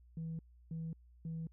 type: tone bursts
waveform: sine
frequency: 162.8 Hz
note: E3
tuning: 21 cents flat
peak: -37 dBFS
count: 3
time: 0.17-1.47 s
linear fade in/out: 2 ms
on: 220 ms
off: 320 ms
effects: tanh soft clip ceiling -36 dBFS + added 60 Hz sine -59 dBFS peak until 1.52 s